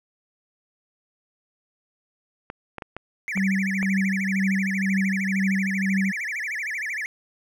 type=clicks; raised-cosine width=0.5 ms; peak=-18 dBFS; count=6; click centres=2.501 / 2.783 / 2.822 / 2.966 / 3.375 / 3.829 s
type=tone with vibrato; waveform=triangle; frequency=2000 Hz; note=B6; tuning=21 cents sharp; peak=-25 dBFS; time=3.28-7.06 s; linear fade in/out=0 ms; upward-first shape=sine; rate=13 Hz; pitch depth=290 cents each way
type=tone with tremolo; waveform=sine; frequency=193.1 Hz; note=G3; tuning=26 cents flat; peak=-19 dBFS; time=3.35-6.12 s; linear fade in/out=20 ms; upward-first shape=triangle; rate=2 Hz; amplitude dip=50%
effects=none